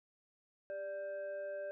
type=tone with frequency modulation; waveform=sine; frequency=587.3 Hz; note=D5; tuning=in tune; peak=-39 dBFS; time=0.7-1.71 s; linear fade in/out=0 ms; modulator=987 Hz; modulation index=0.47; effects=none